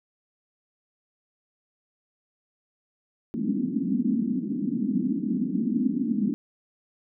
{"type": "band-pass noise", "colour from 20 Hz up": "pink", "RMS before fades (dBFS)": -26, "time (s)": [3.34, 6.34], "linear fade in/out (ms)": 0, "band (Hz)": [200, 280], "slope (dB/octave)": 48, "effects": []}